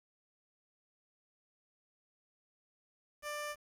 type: tone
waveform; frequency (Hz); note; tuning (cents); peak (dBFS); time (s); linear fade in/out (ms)
15% pulse; 593; D5; +17; -32; 3.22-3.56; 50
effects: resampled to 32000 Hz + 10-bit